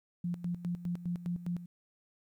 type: tone with tremolo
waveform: sine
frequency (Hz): 174.61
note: F3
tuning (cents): 0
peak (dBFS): -31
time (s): 0.24-1.66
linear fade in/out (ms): 5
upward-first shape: square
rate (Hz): 4.9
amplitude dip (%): 75
effects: 12-bit